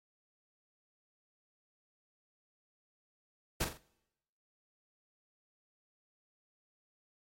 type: noise with echo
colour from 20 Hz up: pink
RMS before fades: -32 dBFS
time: 3.6-3.65 s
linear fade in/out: 10 ms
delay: 43 ms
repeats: 3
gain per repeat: -8 dB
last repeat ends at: 3.779 s
effects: noise-tail reverb RT60 0.9 s tail -25 dB re dry + AAC 48 kbps